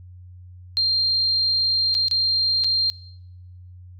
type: tone with dropouts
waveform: sine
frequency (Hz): 4186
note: C8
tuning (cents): 0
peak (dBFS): -17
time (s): 0.77-2.9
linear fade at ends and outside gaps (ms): 0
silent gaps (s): 1.943-1.95 / 2.083-2.112 / 2.638-2.644
effects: noise-tail reverb RT60 0.9 s tail -22 dB re dry + added 90 Hz sine -40 dBFS peak until 3.99 s